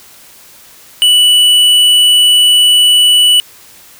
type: tone with tanh clipping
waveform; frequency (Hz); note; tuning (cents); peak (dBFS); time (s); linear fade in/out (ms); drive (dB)
sine; 2960; F#7; 0; -6; 1.02-3.4; 0; 11
effects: white hiss -39 dBFS RMS until 3.99 s